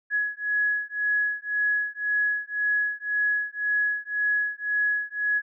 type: beating tone pair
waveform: sine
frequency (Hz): 1680 / 1681.9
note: G#6 / G#6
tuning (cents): +19 / +21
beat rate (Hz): 1.9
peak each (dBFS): -26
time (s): 0.1-5.42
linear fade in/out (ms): 50
effects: none